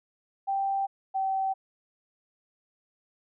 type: tone pair in turn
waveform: sine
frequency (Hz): 784 / 770.1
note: G5 / G5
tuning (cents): 0 / -31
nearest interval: unison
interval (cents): 31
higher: first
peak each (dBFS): -25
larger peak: neither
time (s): 0.47-0.87 / 1.14-1.54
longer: neither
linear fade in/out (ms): 20
effects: none